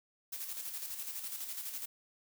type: noise with tremolo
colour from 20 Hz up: blue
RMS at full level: -40 dBFS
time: 0.32-1.86 s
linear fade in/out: 10 ms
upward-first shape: square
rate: 12 Hz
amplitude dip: 45%
effects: none